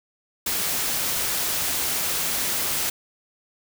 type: noise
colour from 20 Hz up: white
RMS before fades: -25 dBFS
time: 0.46-2.9 s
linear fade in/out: 5 ms
effects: none